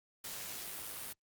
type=noise with amplitude modulation; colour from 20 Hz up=white; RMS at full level=-42 dBFS; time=0.24-1.13 s; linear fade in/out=5 ms; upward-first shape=sine; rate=106 Hz; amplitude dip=35%; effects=Opus 48 kbps